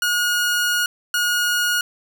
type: tone bursts at uneven times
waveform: sawtooth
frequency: 1441 Hz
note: F#6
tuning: 46 cents flat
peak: -14 dBFS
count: 2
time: 0.02-0.86 / 1.14-1.81 s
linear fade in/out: 2 ms
effects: none